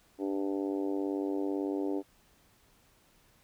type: harmonic tone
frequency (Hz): 98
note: G2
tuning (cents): 0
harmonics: 3 / 4 / 5 / 6 / 7 / 8 / 9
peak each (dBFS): -32 / -35 / -40 / -45 / -47 / -50 / -50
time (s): 0.18-2.03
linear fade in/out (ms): 50
effects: pink hiss -65 dBFS RMS until 3.43 s